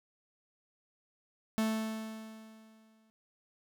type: tone with exponential decay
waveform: 45% pulse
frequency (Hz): 220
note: A3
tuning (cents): 0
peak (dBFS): -27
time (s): 1.58-3.1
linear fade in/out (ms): 0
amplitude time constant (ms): 330
effects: none